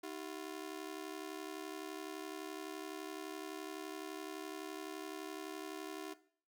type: ring-modulated tone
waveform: sawtooth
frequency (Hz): 349.4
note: F4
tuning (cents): +1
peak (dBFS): -36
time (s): 0.03-6.14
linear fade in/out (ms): 10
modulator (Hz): 35.9
effects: noise-tail reverb RT60 0.5 s tail -17 dB re dry